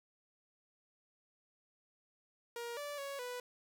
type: tone with pitch steps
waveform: sawtooth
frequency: 472.1 / 581 / 557 / 493.5 Hz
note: A#4 / D5 / C#5 / B4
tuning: +22 / -19 / +8 / -1 cents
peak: -37 dBFS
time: 2.56-3.4 s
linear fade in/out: 2 ms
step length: 210 ms
effects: none

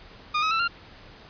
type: tone with pitch steps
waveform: sawtooth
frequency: 1221 / 1274.3 / 1330 / 1388.1 Hz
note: D#6 / D#6 / E6 / F6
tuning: -33 / +41 / +15 / -11 cents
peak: -18 dBFS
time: 0.34-0.68 s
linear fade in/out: 10 ms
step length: 85 ms
effects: pink hiss -48 dBFS RMS until 1.29 s + resampled to 11025 Hz

